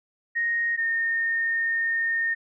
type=tone pair in turn; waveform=sine; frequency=1864.7 / 1832.7 Hz; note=A#6 / A#6; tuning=0 / -30 cents; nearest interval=unison; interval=30 cents; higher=first; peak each=-22 / -22 dBFS; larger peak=neither; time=0.35-0.77 / 0.77-2.35 s; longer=second; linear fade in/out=20 ms; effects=none